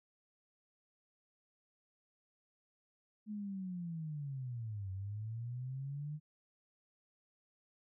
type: linear two-way sweep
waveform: sine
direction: down then up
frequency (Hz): 215 to 93.5 to 153.4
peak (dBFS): -39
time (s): 3.26-6.2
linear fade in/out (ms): 50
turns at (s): 4.91
effects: none